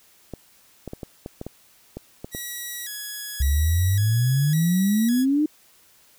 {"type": "clicks", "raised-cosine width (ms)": 2, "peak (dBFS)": -19, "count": 10, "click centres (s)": [0.337, 0.877, 0.934, 1.032, 1.261, 1.414, 1.466, 1.97, 2.245, 2.349]}
{"type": "tone with vibrato", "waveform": "5% pulse", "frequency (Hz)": 1800, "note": "A6", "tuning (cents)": 39, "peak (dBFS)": -21, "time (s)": [2.31, 5.26], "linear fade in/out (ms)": 50, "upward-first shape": "square", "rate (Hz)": 0.9, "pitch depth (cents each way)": 120}
{"type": "exponential sweep", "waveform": "sine", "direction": "up", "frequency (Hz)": [65.41, 311.1], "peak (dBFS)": -17, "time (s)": [3.4, 5.46], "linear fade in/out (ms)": 5}
{"effects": ["white hiss -56 dBFS RMS until 6.18 s"]}